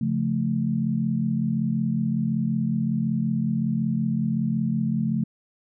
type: chord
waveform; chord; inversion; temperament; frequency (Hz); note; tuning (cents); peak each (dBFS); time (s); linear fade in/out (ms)
sine; Db augmented; none; equal; 138.59 / 174.61 / 220; Db3 / F3 / A3; 0 / 0 / 0; -27 / -27 / -24; 0.01-5.24; 5
effects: none